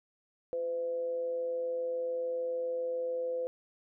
sine tone with amplitude modulation, 507 Hz, B4, 45 cents sharp, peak -29 dBFS, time 0.53-3.47 s, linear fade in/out 0 ms, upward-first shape sine, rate 161 Hz, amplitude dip 40%, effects none

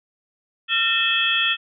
sine tone cluster, 1369 / 1819 / 2613 / 3160 / 3360 Hz, F6 / A#6 / E7 / G7 / G#7, -35 / -43 / -16 / +13 / +19 cents, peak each -27 / -25 / -22 / -24 / -23 dBFS, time 0.68-1.57 s, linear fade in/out 50 ms, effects none

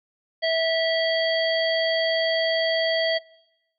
harmonic tone, 653 Hz, E5, 17 cents flat, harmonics 1 / 3 / 5 / 7, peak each -22 / -27 / -29 / -30 dBFS, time 0.42-3.19 s, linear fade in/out 20 ms, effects noise-tail reverb RT60 0.9 s tail -22 dB re dry

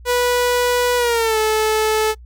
sawtooth tone with pitch glide, 490.3 to 434.3 Hz, B4 to A4, -13 to -23 cents, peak -11 dBFS, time 0.05-2.15 s, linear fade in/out 50 ms, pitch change -210 cents, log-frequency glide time 0.97-1.38 s, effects noise-tail reverb RT60 0.1 s tail -24 dB re dry + added 60 Hz sine -37 dBFS peak until 2.25 s

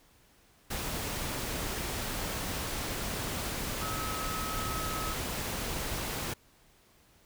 sine tone in noise, 1284 Hz, E6, 46 cents flat, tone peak -37 dBFS, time 3.81-5.14 s, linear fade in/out 10 ms, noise pink, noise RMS -35 dBFS, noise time 0.7-6.34 s, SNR -5 dB, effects pink hiss -63 dBFS RMS until 7.25 s

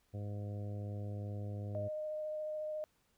harmonic tone, 102.7 Hz, G#2, 19 cents flat, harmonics 1 / 2 / 3 / 4 / 5 / 6 / 7, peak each -39 / -49 / -53 / -55 / -52 / -56 / -60 dBFS, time 0.13-1.89 s, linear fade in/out 20 ms
sine tone with vibrato, 614 Hz, D#5, 23 cents flat, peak -37 dBFS, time 1.75-2.84 s, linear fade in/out 0 ms, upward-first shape sine, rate 14 Hz, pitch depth 9 cents each way
effects pink hiss -75 dBFS RMS until 3.17 s

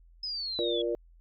sine exponential sweep, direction down, 5140 to 3322 Hz, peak -32 dBFS, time 0.23-0.82 s, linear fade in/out 5 ms
sine chord, Bb major, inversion second, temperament equal with one note detuned, 349.2 / 473.2 / 587.3 Hz, F4 / Bb4 / D5, 0 / +26 / 0 cents, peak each -31 / -31 / -34 dBFS, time 0.59-0.95 s, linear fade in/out 0 ms
effects added 42 Hz sine -54 dBFS peak until 1.2 s

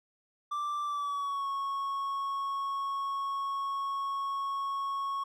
triangle tone with pitch glide, 1174.7 to 1102.4 Hz, D6 to C#6, 0 to -10 cents, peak -29 dBFS, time 0.51-5.24 s, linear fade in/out 10 ms, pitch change -110 cents, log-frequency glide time 0.84-1.47 s, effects none

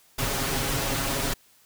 pink noise with comb filter, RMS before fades -27 dBFS, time 0.18-1.34 s, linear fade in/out 10 ms, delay 7.3 ms, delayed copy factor +0.8, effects white hiss -59 dBFS RMS until 1.65 s

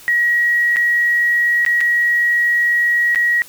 sine tone with dropouts, 1906 Hz, A#6, 38 cents sharp, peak -12 dBFS, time 0.08-3.42 s, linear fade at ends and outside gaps 0 ms, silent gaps 0.761-0.768 / 1.65-1.663 / 1.806-1.811 / 3.148-3.158 s, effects white hiss -41 dBFS RMS until 3.48 s

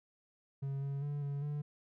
triangle tone with pitch steps, 137.6 / 139.2 / 144.9 / 141.5 / 146.9 Hz, C#3 / C#3 / D3 / C#3 / D3, -12 / +8 / -23 / +36 / +1 cents, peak -33 dBFS, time 0.62-1.62 s, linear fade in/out 10 ms, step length 200 ms, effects none

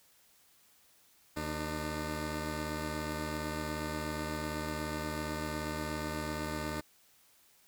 10% pulse tone pair together, 77.28 / 301 Hz, D#2 / D4, -11 / +43 cents, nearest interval 2 octaves, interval 2354 cents, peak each -29 / -30 dBFS, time 1.36-6.81 s, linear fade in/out 10 ms, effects white hiss -65 dBFS RMS until 7.67 s

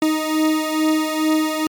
40% pulse beating tone pair, 311.1 / 313.4 Hz, D#4 / D#4, 0 / +13 cents, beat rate 2.3 Hz, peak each -17 / -21 dBFS, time 0.02-1.67 s, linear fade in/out 2 ms, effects MP3 96 kbps

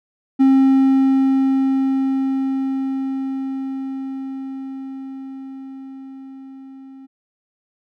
triangle tone with level ramp, 267.6 Hz, C4, 39 cents sharp, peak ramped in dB -7 to -35 dBFS, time 0.39-7.07 s, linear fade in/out 20 ms, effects none

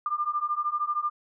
sine beating tone pair, 1192 / 1205 Hz, D6 / D6, +25 / +44 cents, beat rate 13 Hz, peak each -29 / -28 dBFS, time 0.06-1.1 s, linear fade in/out 2 ms, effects none

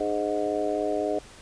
harmonic tone with a mistuned harmonic, 103.83 Hz, G#2, in tune, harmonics 3 / 4 / 5 / 6 / 7, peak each -31 / -29 / -33 / -29 / -33 dBFS, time 0-1.19 s, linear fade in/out 5 ms, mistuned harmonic 3, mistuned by -41 cents, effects pink hiss -48 dBFS RMS until 1.41 s + resampled to 22050 Hz

